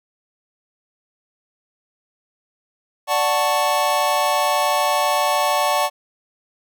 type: chord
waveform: square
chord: D major seventh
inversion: none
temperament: equal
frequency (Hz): 587.3 / 740 / 880 / 1108.7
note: D5 / F#5 / A5 / C#6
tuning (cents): 0 / 0 / 0 / 0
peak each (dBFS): -23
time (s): 3.07-5.9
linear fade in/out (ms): 50
effects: none